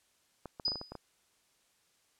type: clicks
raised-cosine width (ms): 1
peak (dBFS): -28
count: 8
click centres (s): 0.457 / 0.598 / 0.681 / 0.719 / 0.757 / 0.814 / 0.92 / 0.953
type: tone with exponential decay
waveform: sine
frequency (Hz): 4978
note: D#8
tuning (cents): 0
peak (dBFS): -26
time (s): 0.65-0.97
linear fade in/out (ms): 5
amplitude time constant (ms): 68
effects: white hiss -71 dBFS RMS until 2.19 s + low-pass 10000 Hz 12 dB/octave